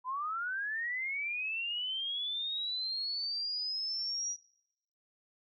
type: linear sweep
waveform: sine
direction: up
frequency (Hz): 987.8 to 5800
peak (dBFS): -33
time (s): 0.04-4.37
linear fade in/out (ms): 50
effects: noise-tail reverb RT60 0.8 s tail -23 dB re dry

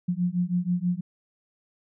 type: beating tone pair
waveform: sine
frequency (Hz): 174.61 / 180.81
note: F3 / F#3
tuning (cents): 0 / -40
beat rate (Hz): 6.2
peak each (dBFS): -26 / -26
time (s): 0.08-1.01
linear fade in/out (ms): 10
effects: none

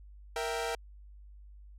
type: chord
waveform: sawtooth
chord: E diminished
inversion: second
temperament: equal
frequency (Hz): 466.2 / 659.3 / 784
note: Bb4 / E5 / G5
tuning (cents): 0 / 0 / 0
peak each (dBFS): -31 / -34 / -34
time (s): 0.36-0.75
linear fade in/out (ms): 2
effects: added 50 Hz sine -49 dBFS peak until 1.78 s + low-pass 11000 Hz 12 dB/octave

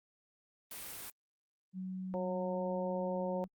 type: noise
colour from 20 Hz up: white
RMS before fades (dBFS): -45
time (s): 0.71-1.1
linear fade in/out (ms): 2
type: tone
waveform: sine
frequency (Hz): 186.6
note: F#3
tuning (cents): +15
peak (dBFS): -38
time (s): 1.73-3.48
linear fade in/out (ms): 50
type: harmonic tone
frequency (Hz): 182.4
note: F#3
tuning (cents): -24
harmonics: 2 / 3 / 4 / 5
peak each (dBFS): -43 / -36 / -46 / -43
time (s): 2.14-3.44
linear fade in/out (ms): 0
effects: Opus 32 kbps

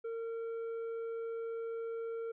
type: tone with tanh clipping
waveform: triangle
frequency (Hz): 457.3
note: A#4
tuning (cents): -33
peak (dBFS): -38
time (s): 0.04-2.32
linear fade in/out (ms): 10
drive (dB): 10
effects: none

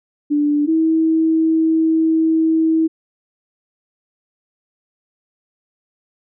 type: tone pair in turn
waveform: sine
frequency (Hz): 293.7 / 321.7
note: D4 / E4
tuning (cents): 0 / -42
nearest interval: major second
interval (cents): 158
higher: second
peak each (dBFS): -13 / -12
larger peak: second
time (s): 0.3-0.67 / 0.67-2.88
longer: second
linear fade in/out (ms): 20
effects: none

